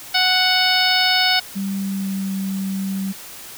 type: harmonic tone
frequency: 740 Hz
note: F#5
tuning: in tune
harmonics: 1 / 2 / 3 / 4 / 5 / 6 / 7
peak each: -22 / -22 / -22 / -22 / -22 / -22 / -22 dBFS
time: 0.14-1.4 s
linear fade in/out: 10 ms
type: tone with pitch glide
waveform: sine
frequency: 196 to 193.19 Hz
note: G3 to G3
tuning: 0 to -25 cents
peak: -21 dBFS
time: 1.55-3.13 s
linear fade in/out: 20 ms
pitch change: -25 cents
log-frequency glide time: 1.74-2.23 s
effects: white hiss -37 dBFS RMS until 3.57 s